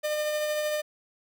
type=tone with tremolo; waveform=45% pulse; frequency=604 Hz; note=D5; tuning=48 cents sharp; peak=-25 dBFS; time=0.03-0.82 s; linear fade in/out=20 ms; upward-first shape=triangle; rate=13 Hz; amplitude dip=30%; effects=none